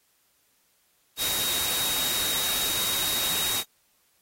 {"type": "tone in noise", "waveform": "sine", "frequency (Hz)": 3772, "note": "A#7", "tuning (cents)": 20, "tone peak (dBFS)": -29, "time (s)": [1.17, 3.64], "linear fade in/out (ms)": 50, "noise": "white", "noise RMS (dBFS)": -28, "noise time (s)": [1.17, 3.64], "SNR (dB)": -4, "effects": ["white hiss -67 dBFS RMS until 4.21 s", "AAC 48 kbps"]}